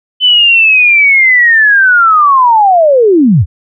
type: linear sweep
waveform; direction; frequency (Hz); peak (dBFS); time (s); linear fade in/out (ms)
sine; down; 3040 to 65.41; -3; 0.2-3.46; 50
effects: none